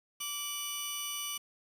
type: tone pair together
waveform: 15% pulse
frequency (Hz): 1165.2 / 2960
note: D6 / F#7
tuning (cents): -14 / 0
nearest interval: octave + major third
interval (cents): 1614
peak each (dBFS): -36 / -29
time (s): 0.2-1.38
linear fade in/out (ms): 10
effects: 9-bit